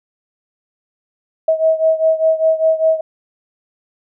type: beating tone pair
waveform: sine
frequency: 639 / 644 Hz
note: D#5 / E5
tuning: +46 / -41 cents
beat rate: 5 Hz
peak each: -13 / -16 dBFS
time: 1.48-3.01 s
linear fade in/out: 5 ms
effects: none